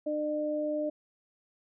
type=tone pair together; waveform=sine; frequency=301.5 / 603 Hz; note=D4 / D5; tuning=+46 / +46 cents; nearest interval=octave; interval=1200 cents; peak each=-33 / -30 dBFS; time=0.06-0.9 s; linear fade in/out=10 ms; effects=none

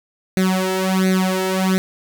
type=tone with flanger; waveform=sawtooth; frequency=187.7 Hz; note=F#3; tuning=25 cents sharp; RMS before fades=-18 dBFS; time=0.37-1.78 s; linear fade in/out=0 ms; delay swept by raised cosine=0.48 to 2.28 ms; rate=1.4 Hz; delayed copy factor=+1; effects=none

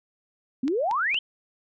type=exponential sweep; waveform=sine; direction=up; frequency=241.3 to 3194 Hz; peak=-22 dBFS; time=0.63-1.19 s; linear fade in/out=5 ms
type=click train; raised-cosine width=0.2 ms; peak=-20 dBFS; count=3; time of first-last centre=0.68-1.144 s; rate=4.31 Hz
effects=none

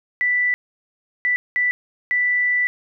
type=tone bursts at uneven times; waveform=sine; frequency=1975.5 Hz; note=B6; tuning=in tune; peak=-16 dBFS; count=4; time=0.21-0.54 / 1.25-1.36 / 1.56-1.71 / 2.11-2.67 s; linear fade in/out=0 ms; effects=none

